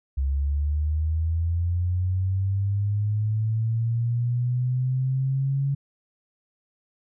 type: linear sweep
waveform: sine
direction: up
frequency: 67 to 139.7 Hz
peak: -21 dBFS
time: 0.17-5.75 s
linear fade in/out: 10 ms
effects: none

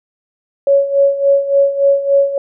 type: tone with tremolo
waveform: sine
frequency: 557 Hz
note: C#5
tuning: 8 cents sharp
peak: -6 dBFS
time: 0.67-2.38 s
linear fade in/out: 2 ms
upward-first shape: sine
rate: 3.5 Hz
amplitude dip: 75%
effects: none

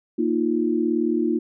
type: chord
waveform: sine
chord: Bb suspended fourth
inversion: none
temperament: equal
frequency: 233.1 / 311.1 / 349.2 Hz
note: Bb3 / Eb4 / F4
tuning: 0 / 0 / 0 cents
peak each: -24 / -23 / -23 dBFS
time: 0.18-1.39 s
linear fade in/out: 10 ms
effects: none

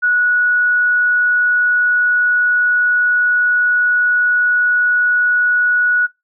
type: tone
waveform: sine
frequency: 1465 Hz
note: F#6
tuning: 18 cents flat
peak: -11 dBFS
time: 0.02-6.07 s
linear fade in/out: 20 ms
effects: noise-tail reverb RT60 0.2 s tail -21 dB re dry

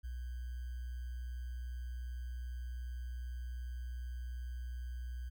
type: tone with sample-and-hold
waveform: sine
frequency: 61.3 Hz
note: B1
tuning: 12 cents flat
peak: -39 dBFS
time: 0.03-5.3 s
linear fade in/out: 20 ms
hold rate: 1575 Hz
effects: none

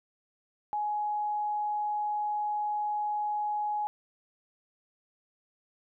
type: tone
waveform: sine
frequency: 838 Hz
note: G#5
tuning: 15 cents sharp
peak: -28 dBFS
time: 0.73-3.87 s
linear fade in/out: 0 ms
effects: none

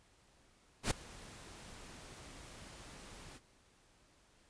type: noise with ADSR envelope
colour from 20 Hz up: pink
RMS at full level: -31 dBFS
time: 0.83-3.4 s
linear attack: 78 ms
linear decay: 8 ms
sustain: -22 dB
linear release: 43 ms
effects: pink hiss -68 dBFS RMS until 4.49 s + resampled to 22050 Hz

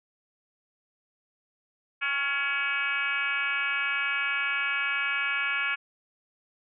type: tone with frequency modulation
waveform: sine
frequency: 1975.5 Hz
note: B6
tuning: in tune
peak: -25 dBFS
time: 2.01-5.76 s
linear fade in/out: 20 ms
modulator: 290 Hz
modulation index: 2.5
effects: none

